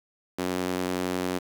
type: tone with high-pass filter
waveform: sawtooth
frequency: 91 Hz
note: F#2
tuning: 28 cents flat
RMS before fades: -29 dBFS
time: 0.38-1.39 s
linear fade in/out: 10 ms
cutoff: 280 Hz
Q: 1.5
effects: 8-bit